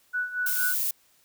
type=tone with tremolo; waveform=sine; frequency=1480 Hz; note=F#6; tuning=in tune; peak=-24 dBFS; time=0.13-0.75 s; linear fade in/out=20 ms; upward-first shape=sine; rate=4.3 Hz; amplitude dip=75%
type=noise; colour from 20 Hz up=violet; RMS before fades=-27 dBFS; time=0.46-0.91 s; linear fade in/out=5 ms
effects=white hiss -63 dBFS RMS until 1.24 s